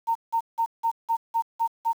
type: tone bursts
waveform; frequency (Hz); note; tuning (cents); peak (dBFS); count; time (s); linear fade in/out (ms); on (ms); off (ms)
sine; 916; A#5; -31; -20; 8; 0.07-1.932; 20; 84; 170
effects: 8-bit